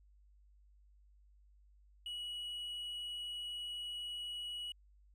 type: tone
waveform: triangle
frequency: 2922 Hz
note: F#7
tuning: 22 cents flat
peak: -39 dBFS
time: 2.06-4.72 s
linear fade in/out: 2 ms
effects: added 50 Hz sine -62 dBFS peak until 5.14 s